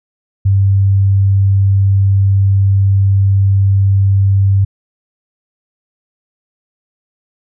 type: tone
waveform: sine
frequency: 98 Hz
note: G2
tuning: in tune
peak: -7 dBFS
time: 0.45-4.65 s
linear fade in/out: 10 ms
effects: none